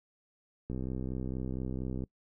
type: click train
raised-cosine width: 3 ms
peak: -24 dBFS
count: 87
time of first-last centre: 0.7-2.037 s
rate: 64.3 Hz
effects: noise-tail reverb RT60 0.1 s tail -23 dB re dry